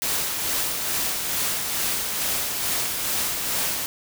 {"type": "noise with tremolo", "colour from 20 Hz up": "white", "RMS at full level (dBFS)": -24, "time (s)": [0.02, 3.86], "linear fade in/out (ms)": 0, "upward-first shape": "sine", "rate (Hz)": 2.3, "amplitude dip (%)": 35, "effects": []}